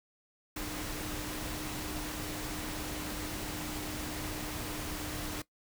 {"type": "tone in noise", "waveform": "sine", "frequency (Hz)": 303.6, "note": "D#4", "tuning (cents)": -42, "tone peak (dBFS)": -42, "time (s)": [0.56, 5.42], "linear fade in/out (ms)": 5, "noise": "pink", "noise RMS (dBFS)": -39, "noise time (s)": [0.56, 5.42], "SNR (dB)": -6, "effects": ["noise-tail reverb RT60 0.1 s tail -18 dB re dry"]}